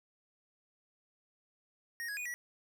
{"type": "tone with pitch steps", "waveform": "square", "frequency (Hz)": [1864, 1665, 2466, 1935], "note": ["A#6", "G#6", "D#7", "B6"], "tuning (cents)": [-1, 4, -16, -36], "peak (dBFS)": -38, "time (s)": [2, 2.34], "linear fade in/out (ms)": 0, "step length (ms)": 85, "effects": []}